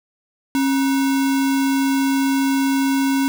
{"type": "tone with sample-and-hold", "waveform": "sine", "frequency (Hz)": 271.5, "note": "C#4", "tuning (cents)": -36, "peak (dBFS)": -15, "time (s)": [0.55, 3.28], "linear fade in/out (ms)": 0, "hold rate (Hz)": 1225, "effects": []}